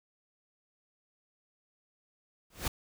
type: noise with exponential growth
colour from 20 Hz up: pink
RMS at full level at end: -28 dBFS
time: 2.5-2.68 s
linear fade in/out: 5 ms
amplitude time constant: 39 ms
effects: none